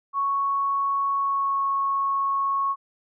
sine tone with pitch glide, 1108.7 to 1101 Hz, C#6 to C#6, 0 to -12 cents, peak -21 dBFS, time 0.13-2.76 s, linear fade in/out 50 ms, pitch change -12 cents, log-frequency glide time 1.15-1.62 s, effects none

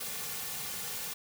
white noise with comb filter, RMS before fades -38 dBFS, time 0-1.14 s, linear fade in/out 10 ms, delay 3.1 ms, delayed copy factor -0.75, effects none

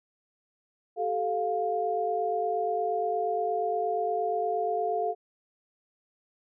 sine tone cluster, 387.3 / 435.8 / 704 Hz, G4 / A4 / F5, -21 / -17 / +14 cents, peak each -34 / -30 / -28 dBFS, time 0.96-5.15 s, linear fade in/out 50 ms, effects none

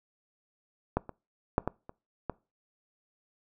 clicks, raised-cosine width 1 ms, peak -12 / -26 / -9 / -15 / -29 / -17 dBFS, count 6, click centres 0.97 / 1.093 / 1.581 / 1.676 / 1.894 / 2.297 s, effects noise-tail reverb RT60 0.3 s tail -23 dB re dry

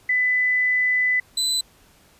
sine / 30% pulse tone pair in turn, 2000 / 4013 Hz, B6 / B7, +21 / +27 cents, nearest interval octave, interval 1206 cents, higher second, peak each -17 dBFS, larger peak neither, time 0.09-1.2 / 1.37-1.61 s, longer first, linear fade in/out 5 ms, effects pink hiss -55 dBFS RMS until 2.19 s + resampled to 32000 Hz

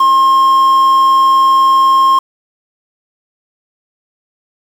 triangle tone with quantisation, 1068 Hz, C6, 35 cents sharp, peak -4 dBFS, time 0-2.19 s, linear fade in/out 5 ms, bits 5, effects none

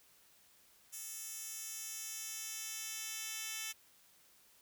10% pulse tone with high-pass filter sweep, 440 Hz, A4, in tune, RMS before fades -44 dBFS, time 0.92-3.73 s, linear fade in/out 20 ms, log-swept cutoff 7800 to 3600 Hz, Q 1, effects white hiss -66 dBFS RMS until 4.61 s

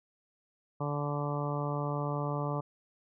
harmonic tone, 145.4 Hz, D3, 17 cents flat, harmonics 1 / 2 / 3 / 4 / 5 / 6 / 7 / 8, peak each -33 / -40 / -40 / -39 / -43 / -42 / -42 / -41 dBFS, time 0.8-2.61 s, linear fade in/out 10 ms, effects none

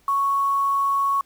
sine tone with quantisation, 1108.7 Hz, C#6, in tune, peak -18 dBFS, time 0.08-1.21 s, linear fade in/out 2 ms, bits 7, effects pink hiss -60 dBFS RMS until 1.25 s

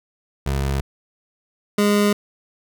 25% pulse tone pair in turn, 68.5 / 205.9 Hz, C#2 / G#3, -20 / -15 cents, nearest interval octave + perfect fifth, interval 1905 cents, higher second, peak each -16 / -11 dBFS, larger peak second, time 0.46-0.81 / 1.78-2.13 s, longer neither, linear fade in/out 5 ms, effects none

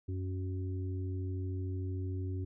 harmonic tone, 93.1 Hz, F#2, 11 cents sharp, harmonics 1 / 3 / 4, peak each -34 / -44 / -46 dBFS, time 0.08-2.45 s, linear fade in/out 10 ms, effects none

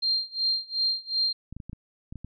sine tone with tremolo, 4186 Hz, C8, in tune, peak -21 dBFS, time 0.02-1.33 s, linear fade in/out 10 ms, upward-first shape sine, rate 2.7 Hz, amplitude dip 95%
clicks, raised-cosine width 5 ms, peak -26 dBFS, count 8, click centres 1.526 / 1.566 / 1.602 / 1.696 / 1.731 / 2.125 / 2.157 / 2.246 s
effects none

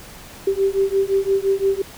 sine beating tone pair, 387.6 / 393.4 Hz, G4 / G4, -20 / +6 cents, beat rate 5.8 Hz, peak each -19 dBFS, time 0.47-1.82 s, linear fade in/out 5 ms, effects pink hiss -40 dBFS RMS until 1.97 s

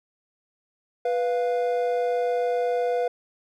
triangle tone pair together, 492.1 / 698.5 Hz, B4 / F5, -6 / 0 cents, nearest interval tritone, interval 606 cents, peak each -21 / -25 dBFS, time 1.05-3.08 s, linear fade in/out 5 ms, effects none

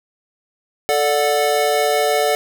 square chord, D major, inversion second, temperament equal with one note detuned, 440 / 587.3 / 731.5 Hz, A4 / D5 / F#5, 0 / 0 / -20 cents, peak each -20 / -20 / -20 dBFS, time 0.89-2.35 s, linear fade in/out 0 ms, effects none

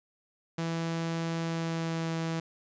sawtooth tone with pitch glide, 165.4 to 163.78 Hz, E3 to E3, +6 to -11 cents, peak -26 dBFS, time 0.58-2.4 s, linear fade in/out 5 ms, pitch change -17 cents, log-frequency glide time 1.41-2.11 s, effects resampled to 16000 Hz

